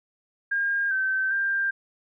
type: tone with pitch steps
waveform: sine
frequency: 1614 / 1544 / 1589 Hz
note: G#6 / G6 / G6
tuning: -50 / -27 / +23 cents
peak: -22 dBFS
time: 0.51-1.71 s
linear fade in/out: 10 ms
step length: 400 ms
effects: none